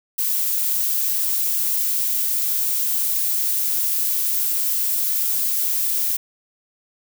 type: noise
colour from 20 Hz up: violet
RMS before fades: -21 dBFS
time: 0.18-6.17 s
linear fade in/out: 10 ms
effects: none